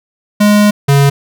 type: tone pair in turn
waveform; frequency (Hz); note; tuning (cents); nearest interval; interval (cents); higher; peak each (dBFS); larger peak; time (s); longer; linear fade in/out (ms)
square; 207.7 / 140.19; G#3 / C#3; 0 / +20; perfect fifth; 680; first; -6; neither; 0.4-0.71 / 0.88-1.1; first; 10
effects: none